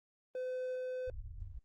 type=tone; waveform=triangle; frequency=509 Hz; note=C5; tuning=48 cents flat; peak=-35 dBFS; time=0.35-1.1 s; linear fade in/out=2 ms
type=low-pass noise; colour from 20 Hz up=pink; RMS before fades=-45 dBFS; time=1.07-1.59 s; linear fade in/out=10 ms; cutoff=110 Hz; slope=96 dB/octave
effects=Opus 24 kbps